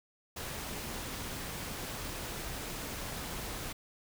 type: noise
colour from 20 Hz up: pink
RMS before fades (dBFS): -40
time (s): 0.36-3.73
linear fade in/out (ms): 10
effects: none